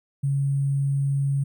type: tone with sample-and-hold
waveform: sine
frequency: 138.8 Hz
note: C#3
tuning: 3 cents sharp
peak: -20 dBFS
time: 0.23-1.44 s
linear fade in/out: 10 ms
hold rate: 8820 Hz
effects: none